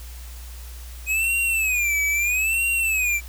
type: tone with vibrato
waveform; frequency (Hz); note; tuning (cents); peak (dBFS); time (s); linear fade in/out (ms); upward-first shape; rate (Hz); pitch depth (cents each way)
square; 2511; D#7; +15; -20; 1.06-3.21; 50; sine; 0.77; 160
effects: added 60 Hz sine -35 dBFS peak until 3.28 s + white hiss -45 dBFS RMS until 3.28 s